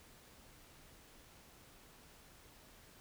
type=silence; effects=pink hiss -61 dBFS RMS until 3 s